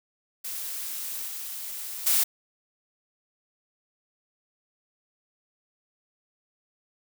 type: noise with level steps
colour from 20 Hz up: blue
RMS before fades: -34 / -36 / -22 dBFS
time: 0.44-2.24 s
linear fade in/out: 10 ms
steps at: 1.27 / 2.06 s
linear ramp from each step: 10 ms
effects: none